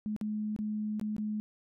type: tone with dropouts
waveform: sine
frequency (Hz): 212.6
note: G#3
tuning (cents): +41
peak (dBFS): -31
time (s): 0.06-1.4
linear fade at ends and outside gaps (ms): 0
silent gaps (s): 0.164-0.212 / 0.563-0.589 / 0.997-1.013 / 1.165-1.182
effects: none